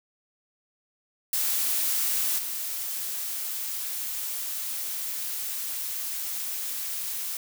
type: noise with level steps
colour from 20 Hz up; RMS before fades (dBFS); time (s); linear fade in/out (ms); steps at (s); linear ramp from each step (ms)
blue; -26 / -32; 1.33-7.37; 2; 2.38; 10
effects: none